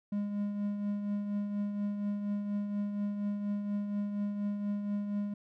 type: tone with tremolo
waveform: triangle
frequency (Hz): 204.6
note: G#3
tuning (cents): -26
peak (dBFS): -27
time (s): 0.12-5.34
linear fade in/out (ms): 5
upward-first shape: triangle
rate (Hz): 4.2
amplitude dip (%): 50
effects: none